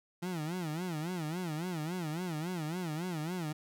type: tone with vibrato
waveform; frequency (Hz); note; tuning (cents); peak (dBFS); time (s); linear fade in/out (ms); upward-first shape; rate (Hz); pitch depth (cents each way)
30% pulse; 167.1; E3; +24; -32; 0.22-3.53; 10; sine; 3.6; 180
effects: none